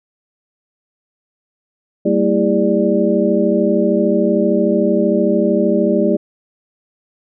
sine tone cluster, 194.4 / 227.6 / 330.2 / 405.1 / 589 Hz, G3 / A#3 / E4 / G#4 / D5, -14 / -41 / +3 / -43 / +5 cents, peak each -18 dBFS, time 2.05-6.17 s, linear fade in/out 10 ms, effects none

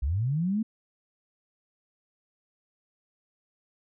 sine linear sweep, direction up, 58.27 to 227.4 Hz, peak -24 dBFS, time 0.02-0.63 s, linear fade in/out 10 ms, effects none

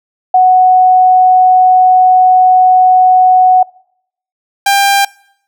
sine / sawtooth tone pair in turn, 740 / 795.8 Hz, F#5 / G5, 0 / +26 cents, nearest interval minor second, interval 126 cents, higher second, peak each -3 dBFS, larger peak neither, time 0.34-3.63 / 4.66-5.05 s, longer first, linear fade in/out 5 ms, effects noise-tail reverb RT60 0.7 s tail -24 dB re dry

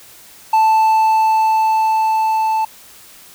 triangle tone with level ramp, 880 Hz, A5, in tune, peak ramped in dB -7 to -12 dBFS, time 0.53-2.65 s, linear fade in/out 5 ms, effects white hiss -42 dBFS RMS until 3.34 s

